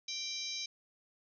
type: harmonic tone with a mistuned harmonic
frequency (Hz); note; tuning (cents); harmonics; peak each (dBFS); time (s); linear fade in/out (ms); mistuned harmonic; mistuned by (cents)
784; G5; 0; 3 / 4 / 5 / 6 / 7 / 8; -46 / -49 / -41 / -45 / -44 / -45; 0.08-0.66; 5; 6; +50
effects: none